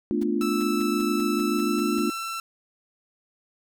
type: chord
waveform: sine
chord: B half-diminished seventh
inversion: third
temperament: equal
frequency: 220 / 246.9 / 293.7 / 349.2 Hz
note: A3 / B3 / D4 / F4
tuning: 0 / 0 / 0 / 0 cents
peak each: -27 / -30 / -27 / -27 dBFS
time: 0.11-2.1 s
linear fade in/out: 0 ms
type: noise bursts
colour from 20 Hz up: pink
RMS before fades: -45 dBFS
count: 10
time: 0.21-2 s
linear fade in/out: 5 ms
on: 26 ms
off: 170 ms
type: tone with pitch glide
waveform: sawtooth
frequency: 1318.5 to 1340.8 Hz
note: E6 to E6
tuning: 0 to +29 cents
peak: -26 dBFS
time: 0.41-2.4 s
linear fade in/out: 2 ms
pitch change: +29 cents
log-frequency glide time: 1.46-2.12 s
effects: none